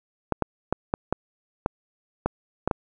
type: clicks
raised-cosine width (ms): 1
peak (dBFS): -8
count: 9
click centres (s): 0.323 / 0.423 / 0.726 / 0.939 / 1.126 / 1.661 / 2.26 / 2.676 / 2.712
effects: none